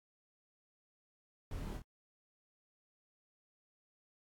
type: noise with echo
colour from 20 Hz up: brown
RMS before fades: -42 dBFS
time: 1.51-1.77 s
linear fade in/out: 2 ms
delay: 25 ms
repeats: 2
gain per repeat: -4 dB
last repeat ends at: 1.82 s
effects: AAC 64 kbps